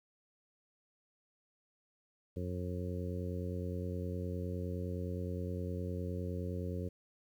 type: harmonic tone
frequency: 89.7 Hz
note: F2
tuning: 47 cents sharp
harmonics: 1 / 2 / 3 / 4 / 5 / 6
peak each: -38 / -42 / -46 / -47 / -45 / -48 dBFS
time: 2.36-6.89 s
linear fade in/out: 10 ms
effects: 11-bit